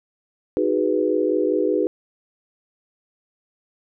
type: chord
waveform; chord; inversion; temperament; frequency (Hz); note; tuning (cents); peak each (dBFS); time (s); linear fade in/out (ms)
sine; G# minor seventh; second; equal; 311.1 / 370 / 415.3 / 493.9; D#4 / F#4 / G#4 / B4; 0 / 0 / 0 / 0; -23; 0.57-1.87; 0
effects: none